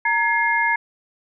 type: tone cluster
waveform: sine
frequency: 927 / 1691 / 2129 Hz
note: A#5 / G#6 / C7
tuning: -10 / +31 / +30 cents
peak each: -21 dBFS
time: 0.05-0.76 s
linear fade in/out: 5 ms
effects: none